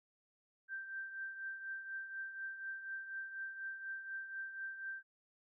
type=tone with tremolo; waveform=sine; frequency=1568 Hz; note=G6; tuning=in tune; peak=-39 dBFS; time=0.68-5.03 s; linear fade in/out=50 ms; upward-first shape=triangle; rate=4.1 Hz; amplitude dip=65%; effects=none